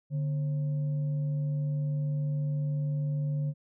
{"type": "tone with frequency modulation", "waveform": "sine", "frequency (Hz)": 146.83, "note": "D3", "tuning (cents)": 0, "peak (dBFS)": -27, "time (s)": [0.1, 3.54], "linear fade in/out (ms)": 50, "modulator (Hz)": 393, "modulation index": 0.2, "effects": []}